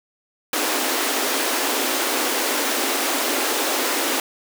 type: high-pass noise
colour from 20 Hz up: pink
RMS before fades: -22 dBFS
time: 0.53-4.2 s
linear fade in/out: 2 ms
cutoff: 250 Hz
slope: 96 dB/octave
effects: none